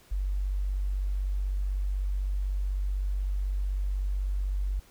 sine tone, 48 Hz, G1, 36 cents flat, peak -26 dBFS, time 0.11-4.8 s, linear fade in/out 10 ms, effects pink hiss -58 dBFS RMS until 4.9 s

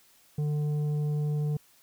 sine tone with tanh clipping, 149 Hz, D3, 25 cents sharp, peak -27 dBFS, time 0.38-1.57 s, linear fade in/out 5 ms, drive 7 dB, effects white hiss -61 dBFS RMS until 1.82 s

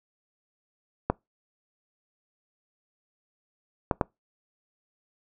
clicks, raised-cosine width 1 ms, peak -8 dBFS, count 3, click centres 1.1 / 3.912 / 4.012 s, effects noise-tail reverb RT60 0.2 s tail -25 dB re dry

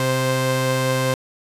sawtooth tone pair together, 129.58 / 523.3 Hz, C3 / C5, -16 / 0 cents, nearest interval 2 octaves, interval 2416 cents, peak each -17 dBFS, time 0-1.14 s, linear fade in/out 2 ms, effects resampled to 32000 Hz + 8-bit

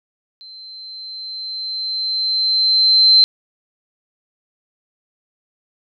sine tone with level ramp, 4100 Hz, C8, 36 cents flat, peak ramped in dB -36 to -6 dBFS, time 0.41-3.24 s, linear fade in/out 0 ms, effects none

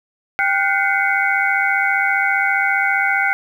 sine tone cluster, 789 / 1437 / 1532 / 2055 / 2215 Hz, G5 / F6 / G6 / C7 / C#7, +11 / +49 / -40 / -32 / -2 cents, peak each -21 dBFS, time 0.39-3.33 s, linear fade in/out 0 ms, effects 8-bit

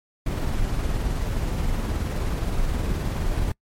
brown noise with tremolo, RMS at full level -23 dBFS, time 0.26-3.52 s, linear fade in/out 5 ms, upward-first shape sine, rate 19 Hz, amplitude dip 25%, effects noise-tail reverb RT60 0.1 s tail -26 dB re dry + MP3 64 kbps

